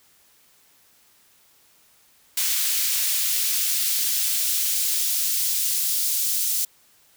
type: noise with high-pass filter sweep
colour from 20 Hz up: white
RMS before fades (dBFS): -23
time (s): 2.37-6.65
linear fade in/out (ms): 5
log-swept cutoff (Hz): 2400 to 5000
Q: 0.74
effects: white hiss -58 dBFS RMS until 7.16 s